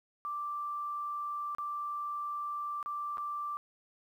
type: tone with dropouts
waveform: sine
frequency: 1174.7 Hz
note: D6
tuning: in tune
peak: -34 dBFS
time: 0.25-3.57 s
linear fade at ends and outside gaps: 0 ms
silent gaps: 1.549-1.584 / 2.828-2.86 / 3.172-3.181 s
effects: 11-bit